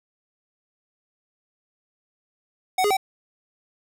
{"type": "tone with pitch steps", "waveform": "square", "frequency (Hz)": [745, 413.5, 768], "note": ["F#5", "G#4", "G5"], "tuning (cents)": [12, -8, -36], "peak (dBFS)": -19, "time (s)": [2.78, 2.969], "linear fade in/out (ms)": 5, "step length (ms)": 63, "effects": []}